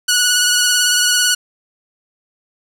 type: tone with vibrato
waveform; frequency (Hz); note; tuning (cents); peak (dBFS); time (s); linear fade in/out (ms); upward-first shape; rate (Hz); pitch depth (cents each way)
10% pulse; 1466; F#6; -16; -3; 0.08-1.35; 10; sine; 18; 24
effects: none